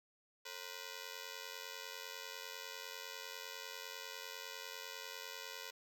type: ring-modulated tone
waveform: 5% pulse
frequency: 493.9 Hz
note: B4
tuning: in tune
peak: -31 dBFS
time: 0.45-5.71 s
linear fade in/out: 10 ms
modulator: 45 Hz
effects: none